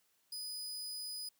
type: tone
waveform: sawtooth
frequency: 4978 Hz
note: D#8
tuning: in tune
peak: -38 dBFS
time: 0.32-1.29 s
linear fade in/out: 5 ms
effects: white hiss -75 dBFS RMS until 1.39 s + high-pass 100 Hz 12 dB/octave